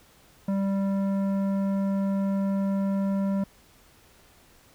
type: tone with tanh clipping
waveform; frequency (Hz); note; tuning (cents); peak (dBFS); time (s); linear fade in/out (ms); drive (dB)
triangle; 196; G3; 0; -25; 0.48-3.44; 5; 16
effects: pink hiss -57 dBFS RMS until 4.74 s